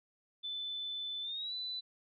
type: tone with pitch glide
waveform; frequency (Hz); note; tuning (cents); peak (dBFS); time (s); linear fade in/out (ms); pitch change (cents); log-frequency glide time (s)
sine; 3513 to 3989; A7 to B7; -3 to +17; -37; 0.43-1.81; 20; +220; 1.22-1.54
effects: none